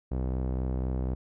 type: tone with low-pass filter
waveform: sawtooth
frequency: 64 Hz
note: C2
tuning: 38 cents flat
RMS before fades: -30 dBFS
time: 0.11-1.15 s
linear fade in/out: 10 ms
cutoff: 600 Hz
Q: 0.75
effects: none